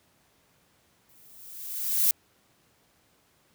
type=noise with exponential growth; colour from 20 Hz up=violet; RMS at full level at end=-20 dBFS; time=1.09-2.11 s; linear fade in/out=2 ms; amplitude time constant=220 ms; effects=pink hiss -65 dBFS RMS until 3.54 s + high-pass 80 Hz 12 dB/octave